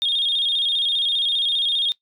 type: tone with vibrato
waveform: sine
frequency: 3455 Hz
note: A7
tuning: 32 cents flat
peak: -17 dBFS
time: 0.02-1.92 s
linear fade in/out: 0 ms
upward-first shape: square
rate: 15 Hz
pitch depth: 91 cents each way
effects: noise-tail reverb RT60 0.1 s tail -18 dB re dry + tanh soft clip ceiling -13 dBFS